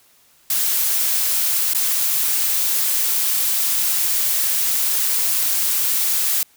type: noise with dropouts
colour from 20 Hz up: blue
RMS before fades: -19 dBFS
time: 0.5-6.43 s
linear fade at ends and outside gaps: 2 ms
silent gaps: 1.735-1.747 s
effects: white hiss -55 dBFS RMS until 6.56 s